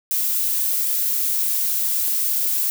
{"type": "noise", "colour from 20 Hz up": "violet", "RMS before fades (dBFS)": -21, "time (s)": [0.11, 2.7], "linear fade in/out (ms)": 0, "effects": []}